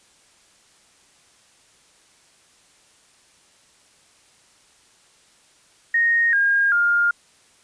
sine tone with pitch steps, 1860 / 1619.2 / 1409.6 Hz, A#6 / G#6 / F6, -4 / -44 / +16 cents, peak -15 dBFS, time 5.94-7.11 s, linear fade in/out 5 ms, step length 390 ms, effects white hiss -56 dBFS RMS until 7.63 s + resampled to 22050 Hz

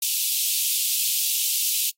white high-pass noise, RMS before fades -23 dBFS, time 0.02-1.9 s, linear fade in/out 5 ms, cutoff 2700 Hz, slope 48 dB/octave, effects noise-tail reverb RT60 0.1 s tail -21 dB re dry + AAC 48 kbps

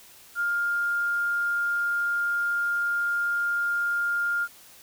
sine tone with quantisation, 1406 Hz, F6, 11 cents sharp, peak -23 dBFS, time 0.35-4.48 s, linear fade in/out 50 ms, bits 8, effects white hiss -51 dBFS RMS until 4.82 s

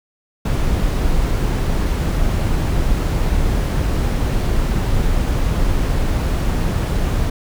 brown noise, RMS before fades -17 dBFS, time 0.45-7.3 s, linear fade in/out 5 ms, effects none

